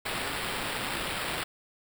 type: noise with sample-and-hold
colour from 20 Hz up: violet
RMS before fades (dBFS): -33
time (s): 0.05-1.44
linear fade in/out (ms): 10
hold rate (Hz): 6300
effects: none